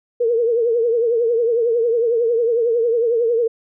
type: tone with vibrato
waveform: sine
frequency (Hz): 466.2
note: A#4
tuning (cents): 0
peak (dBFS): -14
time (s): 0.2-3.48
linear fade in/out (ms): 10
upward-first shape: triangle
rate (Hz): 11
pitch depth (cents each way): 96
effects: none